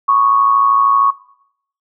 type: tone with amplitude modulation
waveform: sine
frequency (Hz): 1108.7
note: C#6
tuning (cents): 0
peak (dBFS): -6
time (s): 0.08-1.11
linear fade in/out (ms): 10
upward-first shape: sine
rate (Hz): 113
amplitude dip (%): 50
effects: noise-tail reverb RT60 0.7 s tail -19 dB re dry